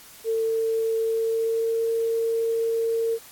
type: tone with pitch glide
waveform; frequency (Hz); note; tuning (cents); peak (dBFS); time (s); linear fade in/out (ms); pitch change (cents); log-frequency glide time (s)
sine; 449.3 to 455.8; A4 to A#4; +36 to -39; -21; 0.24-3.19; 50; +25; 1.01-1.88
effects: white hiss -47 dBFS RMS until 3.31 s + AAC 64 kbps